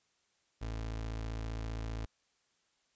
30% pulse tone, 55.2 Hz, A1, 6 cents sharp, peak -34 dBFS, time 0.61-2.06 s, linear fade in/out 10 ms, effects white hiss -75 dBFS RMS until 2.95 s + resampled to 16000 Hz

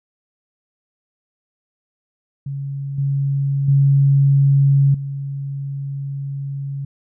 sine tone with level steps, 138.9 Hz, C#3, 4 cents sharp, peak -23 / -16 / -10 / -23 dBFS, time 2.46-6.85 s, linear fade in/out 5 ms, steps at 2.98 / 3.68 / 4.94 s, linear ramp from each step 5 ms, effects none

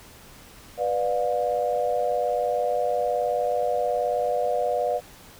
sine chord, B diminished, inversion none, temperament just, 493.9 / 592.7 / 711.2 Hz, B4 / D5 / F5, 0 / +16 / +31 cents, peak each -26 dBFS, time 0.77-5.01 s, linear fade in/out 50 ms, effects pink hiss -48 dBFS RMS until 5.39 s

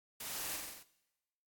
white noise with echo, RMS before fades -44 dBFS, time 0.2-0.56 s, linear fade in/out 5 ms, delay 45 ms, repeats 6, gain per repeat -2 dB, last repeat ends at 0.83 s, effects noise-tail reverb RT60 1.0 s tail -19 dB re dry + AAC 64 kbps

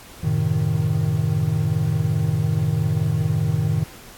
triangle chord, F# diminished seventh, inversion none, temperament equal, 92.5 / 110 / 130.81 / 155.56 Hz, F#2 / A2 / C3 / Eb3, 0 / 0 / 0 / 0 cents, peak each -25 / -21 / -24 / -19 dBFS, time 0.23-3.84 s, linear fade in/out 10 ms, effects pink hiss -43 dBFS RMS until 4.17 s + AAC 64 kbps

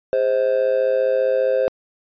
triangle tone with amplitude modulation, 523.3 Hz, C5, in tune, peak -9 dBFS, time 0.13-1.68 s, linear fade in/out 0 ms, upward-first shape sine, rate 115 Hz, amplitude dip 90%, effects tanh soft clip ceiling -7 dBFS + resampled to 11025 Hz

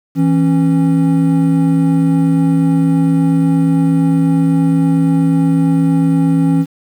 triangle tone pair together, 164.6 / 273.1 Hz, E3 / C#4, -2 / -26 cents, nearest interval major sixth, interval 876 cents, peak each -10 dBFS, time 0.15-6.66 s, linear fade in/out 50 ms, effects 7-bit

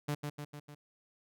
sawtooth tone with echo, 146.9 Hz, D3, 1 cent sharp, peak -28 dBFS, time 0.08-0.15 s, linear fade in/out 10 ms, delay 150 ms, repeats 4, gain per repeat -4 dB, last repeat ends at 0.75 s, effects none

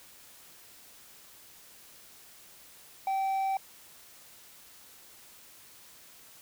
sine tone with hard clipping, 774 Hz, G5, 22 cents flat, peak -28 dBFS, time 3.07-3.57 s, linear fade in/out 2 ms, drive 3 dB, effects white hiss -54 dBFS RMS until 6.41 s

